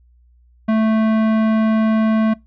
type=tone with tanh clipping; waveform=sine; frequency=220 Hz; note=A3; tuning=in tune; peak=-15 dBFS; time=0.68-2.34 s; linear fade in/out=10 ms; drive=17 dB; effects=noise-tail reverb RT60 0.2 s tail -23 dB re dry + added 60 Hz sine -49 dBFS peak until 2.46 s